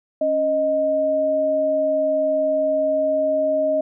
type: tone pair together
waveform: sine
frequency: 277.2 / 622.3 Hz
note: C#4 / D#5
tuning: 0 / 0 cents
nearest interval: octave + major second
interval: 1400 cents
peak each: -27 / -17 dBFS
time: 0.21-3.81 s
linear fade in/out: 5 ms
effects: none